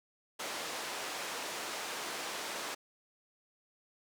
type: band-pass noise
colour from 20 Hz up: pink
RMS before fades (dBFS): -40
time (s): 0.39-2.75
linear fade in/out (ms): 10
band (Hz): 470 to 8600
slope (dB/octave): 12
effects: none